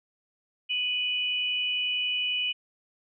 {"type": "tone pair together", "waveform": "sine", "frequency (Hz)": [2491, 2960], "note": ["D#7", "F#7"], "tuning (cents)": [1, 0], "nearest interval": "minor third", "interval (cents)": 299, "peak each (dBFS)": [-30, -27], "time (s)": [0.69, 2.53], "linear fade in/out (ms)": 20, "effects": []}